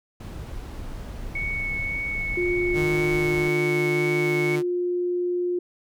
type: noise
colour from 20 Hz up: brown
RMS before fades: -34 dBFS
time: 0.2-3.49 s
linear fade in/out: 5 ms
type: tone with vibrato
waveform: sine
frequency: 2217 Hz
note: C#7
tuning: in tune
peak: -26 dBFS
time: 1.35-4.56 s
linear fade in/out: 5 ms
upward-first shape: sine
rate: 1.9 Hz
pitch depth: 8 cents each way
type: tone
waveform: sine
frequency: 355.1 Hz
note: F4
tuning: 29 cents sharp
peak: -22 dBFS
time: 2.37-5.59 s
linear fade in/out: 5 ms
type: tone with pitch glide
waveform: sawtooth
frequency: 152.2 to 150.19 Hz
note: D#3 to D3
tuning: -38 to +39 cents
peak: -22 dBFS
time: 2.73-4.63 s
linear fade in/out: 50 ms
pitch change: -23 cents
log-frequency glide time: 2.87-3.62 s
effects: none